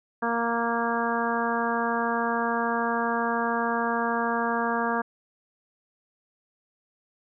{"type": "harmonic tone", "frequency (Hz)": 233.1, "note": "A#3", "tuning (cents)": 0, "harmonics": [1, 2, 3, 4, 5, 6, 7], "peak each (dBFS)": [-30, -31, -31, -30, -31, -35, -32], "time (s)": [0.22, 5.02], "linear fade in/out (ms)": 10, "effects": []}